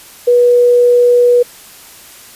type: tone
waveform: sine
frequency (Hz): 486.4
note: B4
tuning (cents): -26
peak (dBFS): -5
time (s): 0.27-1.43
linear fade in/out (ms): 10
effects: white hiss -37 dBFS RMS until 2.35 s + resampled to 32000 Hz